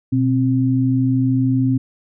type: tone pair together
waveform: sine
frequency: 123.47 / 263.2 Hz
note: B2 / C4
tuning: 0 / +10 cents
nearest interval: octave + minor second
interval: 1310 cents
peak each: -17 / -16 dBFS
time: 0.12-1.78 s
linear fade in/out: 10 ms
effects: none